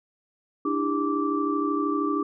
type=tone cluster; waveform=sine; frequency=295.6 / 328.5 / 401.5 / 1167 Hz; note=D4 / E4 / G4 / D6; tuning=+11 / -6 / +41 / -11 cents; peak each=-26 / -30 / -30 / -28 dBFS; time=0.65-2.23 s; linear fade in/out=5 ms; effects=none